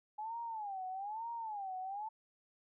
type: tone with vibrato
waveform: sine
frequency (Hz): 834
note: G#5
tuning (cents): +7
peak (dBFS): -39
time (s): 0.18-2.09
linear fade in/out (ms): 10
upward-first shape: sine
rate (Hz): 1.1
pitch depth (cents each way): 200
effects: none